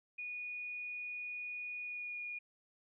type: tone with pitch glide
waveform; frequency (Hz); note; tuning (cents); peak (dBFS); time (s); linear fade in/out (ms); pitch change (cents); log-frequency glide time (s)
sine; 2460 to 2439; D#7 to D#7; -20 to -35; -40; 0.18-2.39; 10; -15; 1.84-2.19
effects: none